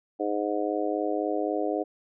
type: harmonic tone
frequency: 103.83 Hz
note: G#2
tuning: in tune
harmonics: 3 / 4 / 5 / 6 / 7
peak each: -30 / -31 / -32 / -33 / -33 dBFS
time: 0.19-1.84 s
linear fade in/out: 20 ms
effects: none